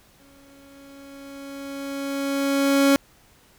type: tone with exponential growth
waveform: 30% pulse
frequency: 277.2 Hz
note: C#4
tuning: in tune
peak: -11 dBFS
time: 0.2-2.96 s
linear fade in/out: 0 ms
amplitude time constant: 600 ms
effects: pink hiss -56 dBFS RMS until 3.58 s